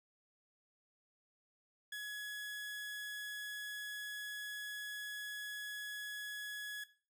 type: tone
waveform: 30% pulse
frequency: 1684 Hz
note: G#6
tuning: 24 cents sharp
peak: -39 dBFS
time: 1.92-6.84 s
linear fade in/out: 5 ms
effects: noise-tail reverb RT60 0.4 s tail -17 dB re dry